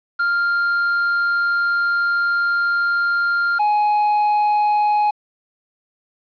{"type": "tone pair in turn", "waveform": "triangle", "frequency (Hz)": [1396.9, 837.2], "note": ["F6", "G#5"], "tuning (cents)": [0, 14], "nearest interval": "major sixth", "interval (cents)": 886, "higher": "first", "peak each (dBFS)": [-14, -12], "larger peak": "second", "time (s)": [[0.19, 3.59], [3.59, 5.11]], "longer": "first", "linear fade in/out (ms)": 10, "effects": ["resampled to 11025 Hz", "8-bit"]}